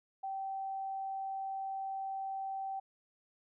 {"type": "tone", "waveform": "sine", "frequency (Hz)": 775, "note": "G5", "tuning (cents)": -20, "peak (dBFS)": -36, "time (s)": [0.23, 2.8], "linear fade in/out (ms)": 10, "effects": []}